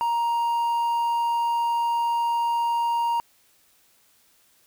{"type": "tone with quantisation", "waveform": "triangle", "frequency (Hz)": 937, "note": "A#5", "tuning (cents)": 9, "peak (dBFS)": -19, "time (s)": [0.01, 3.2], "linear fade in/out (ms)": 0, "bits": 8, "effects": ["white hiss -61 dBFS RMS until 4.66 s"]}